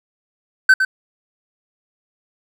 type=tone with echo; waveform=triangle; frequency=1533 Hz; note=G6; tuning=39 cents flat; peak=-4 dBFS; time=0.69-0.74 s; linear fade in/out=5 ms; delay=110 ms; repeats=1; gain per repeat=-8 dB; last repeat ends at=0.85 s; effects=none